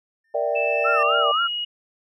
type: tone with exponential growth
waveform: triangle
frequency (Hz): 1800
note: A6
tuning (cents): +39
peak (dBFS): -25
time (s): 0.24-1.03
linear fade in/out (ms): 5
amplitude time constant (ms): 170
type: chord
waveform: sine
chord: E half-diminished seventh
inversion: second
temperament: equal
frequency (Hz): 466.2 / 587.3 / 659.3 / 784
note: Bb4 / D5 / E5 / G5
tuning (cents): 0 / 0 / 0 / 0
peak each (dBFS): -27 / -23 / -27 / -29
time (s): 0.34-1.32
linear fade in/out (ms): 10
type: tone with pitch glide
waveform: sine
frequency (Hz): 2637 to 2892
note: E7 to F#7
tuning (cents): 0 to -40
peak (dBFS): -24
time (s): 0.55-1.65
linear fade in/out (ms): 10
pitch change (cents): +160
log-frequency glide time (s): 0.95-1.19
type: tone with vibrato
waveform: sine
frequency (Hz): 1277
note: D#6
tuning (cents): +45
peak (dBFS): -19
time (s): 0.84-1.48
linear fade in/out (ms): 20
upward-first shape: sine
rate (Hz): 3.8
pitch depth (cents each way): 150
effects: none